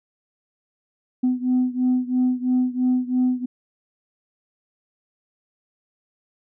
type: beating tone pair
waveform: sine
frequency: 251.4 / 254.4 Hz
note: B3 / C4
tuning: +31 / -48 cents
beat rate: 3 Hz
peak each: -19 / -21 dBFS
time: 1.23-3.46 s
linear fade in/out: 10 ms
effects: tanh soft clip ceiling -13 dBFS